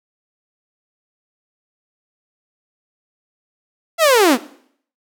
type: linear sweep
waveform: sawtooth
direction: down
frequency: 687 to 212.8 Hz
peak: -6 dBFS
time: 3.98-4.38 s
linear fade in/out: 50 ms
effects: noise-tail reverb RT60 0.6 s tail -17 dB re dry